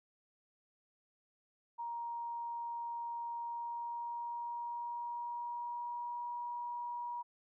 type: tone with pitch glide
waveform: sine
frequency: 940 to 959.2 Hz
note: A#5 to A#5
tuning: +14 to +49 cents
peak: -38 dBFS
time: 1.78-7.23 s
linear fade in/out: 20 ms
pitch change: +35 cents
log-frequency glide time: 3.38-6.25 s
effects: none